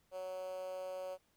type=tone with high-pass filter; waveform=10% pulse; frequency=185.7 Hz; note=F#3; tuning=7 cents sharp; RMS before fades=-43 dBFS; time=0.11-1.18 s; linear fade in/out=50 ms; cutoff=550 Hz; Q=7.1; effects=pink hiss -75 dBFS RMS until 1.36 s